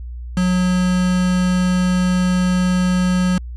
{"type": "tone with quantisation", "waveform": "triangle", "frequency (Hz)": 181.9, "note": "F#3", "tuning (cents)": -29, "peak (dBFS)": -12, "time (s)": [0.37, 3.38], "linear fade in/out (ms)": 2, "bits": 4, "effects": ["added 60 Hz sine -27 dBFS peak until 3.56 s", "resampled to 22050 Hz"]}